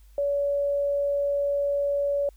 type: tone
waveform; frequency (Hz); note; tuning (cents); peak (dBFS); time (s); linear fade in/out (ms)
sine; 568; C#5; +42; -22; 0.18-2.29; 2
effects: added 50 Hz sine -49 dBFS peak until 2.36 s + white hiss -65 dBFS RMS until 2.36 s